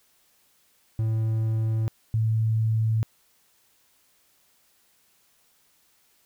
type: tone pair in turn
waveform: triangle / sine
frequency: 111 / 111 Hz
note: A2 / A2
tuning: +16 / +16 cents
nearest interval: unison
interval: 0 cents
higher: neither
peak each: -20 dBFS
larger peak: neither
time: 0.99-1.88 / 2.14-3.03 s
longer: neither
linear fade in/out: 0 ms
effects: white hiss -64 dBFS RMS until 6.25 s